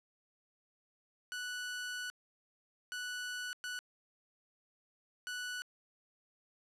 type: tone bursts at uneven times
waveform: sawtooth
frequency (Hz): 1480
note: F#6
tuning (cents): 0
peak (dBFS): -35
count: 4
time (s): 1.32-2.1 / 2.92-3.53 / 3.64-3.79 / 5.27-5.62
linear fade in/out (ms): 0
effects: low-pass 10000 Hz 12 dB/octave